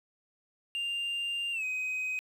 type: tone with pitch glide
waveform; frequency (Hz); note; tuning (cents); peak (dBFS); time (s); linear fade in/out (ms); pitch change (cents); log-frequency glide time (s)
sine; 2794 to 2518; F7 to D#7; 0 to +20; -28; 0.75-2.19; 0; -180; 1.52-1.64
effects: tanh soft clip ceiling -30 dBFS + 10-bit